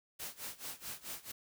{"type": "noise with tremolo", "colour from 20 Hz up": "white", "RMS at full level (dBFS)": -42, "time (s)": [0.19, 1.32], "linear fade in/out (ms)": 10, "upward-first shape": "sine", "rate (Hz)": 4.6, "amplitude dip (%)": 90, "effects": []}